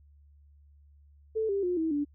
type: tone with pitch steps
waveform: sine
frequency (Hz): 440 / 396.6 / 357.4 / 322.1 / 290.3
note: A4 / G4 / F4 / E4 / D4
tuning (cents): 0 / +20 / +40 / -40 / -20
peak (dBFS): -26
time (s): 1.35-2.05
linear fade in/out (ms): 20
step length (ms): 140
effects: added 72 Hz sine -55 dBFS peak until 2.14 s